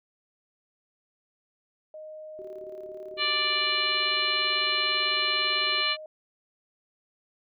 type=tone; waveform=sine; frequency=620 Hz; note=D#5; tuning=6 cents flat; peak=-39 dBFS; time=1.94-6.06 s; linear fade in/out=2 ms
type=tone with tremolo; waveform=sine; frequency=380 Hz; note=F#4; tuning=46 cents sharp; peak=-39 dBFS; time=2.39-5.83 s; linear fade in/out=0 ms; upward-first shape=square; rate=18 Hz; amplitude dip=70%
type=harmonic tone; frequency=588 Hz; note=D5; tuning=2 cents sharp; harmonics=2 / 3 / 4 / 5 / 6 / 7; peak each=-32 / -34 / -29 / -29 / -35 / -29 dBFS; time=3.17-5.97 s; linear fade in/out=50 ms
effects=none